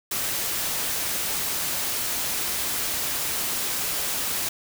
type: noise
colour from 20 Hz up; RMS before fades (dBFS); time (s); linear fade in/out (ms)
white; -27; 0.11-4.49; 5
effects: none